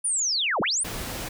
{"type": "linear two-way sweep", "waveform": "sine", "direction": "down then up", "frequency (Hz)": [9820, 138.7, 9820], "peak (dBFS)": -22, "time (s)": [0.04, 0.84], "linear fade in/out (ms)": 10, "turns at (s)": 0.61}
{"type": "noise", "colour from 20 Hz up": "pink", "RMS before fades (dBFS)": -33, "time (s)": [0.84, 1.29], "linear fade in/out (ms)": 10}
{"effects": []}